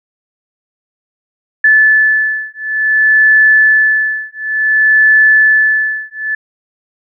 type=beating tone pair; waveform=sine; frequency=1738 / 1738.56 Hz; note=A6 / A6; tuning=-22 / -21 cents; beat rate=0.56 Hz; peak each=-10 dBFS; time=1.64-6.35 s; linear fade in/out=5 ms; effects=none

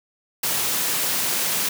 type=high-pass noise; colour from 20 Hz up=white; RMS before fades=-23 dBFS; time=0.43-1.69 s; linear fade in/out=5 ms; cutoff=100 Hz; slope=96 dB/octave; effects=none

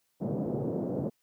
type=band-pass noise; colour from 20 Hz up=pink; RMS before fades=-32 dBFS; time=0.2-1.1 s; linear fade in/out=20 ms; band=130 to 560 Hz; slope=24 dB/octave; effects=white hiss -75 dBFS RMS until 1.22 s + high-pass 60 Hz 12 dB/octave

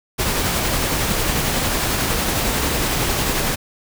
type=noise with tremolo; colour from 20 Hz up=pink; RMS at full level=-19 dBFS; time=0.18-3.56 s; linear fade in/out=20 ms; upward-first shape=triangle; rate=11 Hz; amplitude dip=25%; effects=none

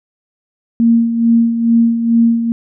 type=tone with tremolo; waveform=sine; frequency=231.4 Hz; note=A#3; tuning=13 cents flat; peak=-6 dBFS; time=0.8-2.52 s; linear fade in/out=0 ms; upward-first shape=sine; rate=2.3 Hz; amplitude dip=60%; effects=none

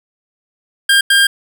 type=tone bursts at uneven times; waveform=25% pulse; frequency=1604 Hz; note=G6; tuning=39 cents sharp; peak=-4 dBFS; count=2; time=0.89-1.01 / 1.1-1.27 s; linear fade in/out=5 ms; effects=none

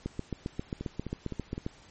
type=two click trains; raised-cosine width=3 ms; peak=-19 / -22 dBFS; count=13 / 4; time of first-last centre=0.06-1.664 / 0.81-1.579 s; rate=7.48 / 3.9 Hz; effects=pink hiss -56 dBFS RMS until 1.9 s + MP3 32 kbps

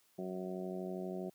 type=harmonic tone; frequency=92.5 Hz; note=F#2; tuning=in tune; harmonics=2 / 3 / 4 / 5 / 6 / 7 / 8; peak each=-42 / -51 / -42 / -54 / -50 / -47 / -53 dBFS; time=0.18-1.3 s; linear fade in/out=10 ms; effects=white hiss -71 dBFS RMS until 1.34 s + high-pass 60 Hz 12 dB/octave

